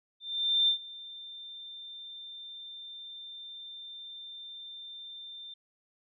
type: tone with ADSR envelope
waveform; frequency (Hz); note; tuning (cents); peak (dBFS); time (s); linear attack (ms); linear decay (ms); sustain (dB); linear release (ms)
sine; 3582; A7; +30; -21; 0.2-5.54; 480; 98; -21; 5
effects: none